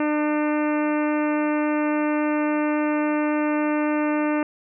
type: harmonic tone with a mistuned harmonic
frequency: 300.6 Hz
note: D4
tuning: 40 cents sharp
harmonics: 1 / 2 / 3 / 4 / 5 / 6 / 7 / 8 / 9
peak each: -21 / -27 / -31 / -33 / -35 / -37 / -38 / -39 / -40 dBFS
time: 0-4.43 s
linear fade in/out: 2 ms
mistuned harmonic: 8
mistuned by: -16 cents
effects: none